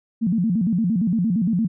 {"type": "tone with vibrato", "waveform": "sine", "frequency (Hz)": 199.6, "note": "G3", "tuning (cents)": 32, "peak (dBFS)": -17, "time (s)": [0.21, 1.68], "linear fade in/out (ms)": 20, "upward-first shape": "square", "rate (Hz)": 8.7, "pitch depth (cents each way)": 220, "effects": []}